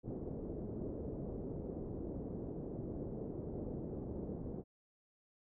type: low-pass noise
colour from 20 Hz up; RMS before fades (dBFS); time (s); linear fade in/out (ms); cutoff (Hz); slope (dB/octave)
white; -43; 0.03-4.64; 50; 440; 24
effects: none